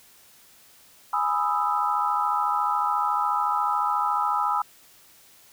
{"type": "chord", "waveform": "sine", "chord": "E major seventh", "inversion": "first", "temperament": "equal", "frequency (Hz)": [830.6, 987.8, 1244.5, 1318.5], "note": ["G#5", "B5", "D#6", "E6"], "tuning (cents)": [0, 0, 0, 0], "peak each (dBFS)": -27, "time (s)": [1.13, 4.62], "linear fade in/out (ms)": 5, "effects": ["white hiss -54 dBFS RMS until 5.52 s"]}